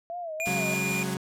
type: tone with vibrato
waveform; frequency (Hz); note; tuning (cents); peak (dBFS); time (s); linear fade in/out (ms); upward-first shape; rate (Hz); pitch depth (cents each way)
sine; 664; E5; +12; -32; 0.1-0.74; 0; sine; 3; 120
type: tone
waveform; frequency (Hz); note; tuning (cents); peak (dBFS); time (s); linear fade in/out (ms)
square; 2423; D#7; -47; -29; 0.4-1.03; 0
type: noise with tremolo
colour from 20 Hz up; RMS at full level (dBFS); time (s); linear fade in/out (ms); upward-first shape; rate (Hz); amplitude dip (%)
white; -36; 0.45-1.15; 10; sine; 4.5; 25
type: chord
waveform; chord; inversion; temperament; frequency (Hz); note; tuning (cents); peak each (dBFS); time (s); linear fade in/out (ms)
30% pulse; C# suspended fourth; none; equal with one note detuned; 136.21 / 185 / 207.7; C#3 / F#3 / G#3; -30 / 0 / 0; -32 / -28 / -33; 0.47-1.17; 2
effects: low-pass 11000 Hz 12 dB/octave